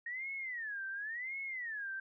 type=tone with vibrato; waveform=sine; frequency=1848 Hz; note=A#6; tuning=16 cents flat; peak=-38 dBFS; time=0.06-2 s; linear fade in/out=5 ms; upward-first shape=sine; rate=0.93 Hz; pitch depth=290 cents each way; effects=none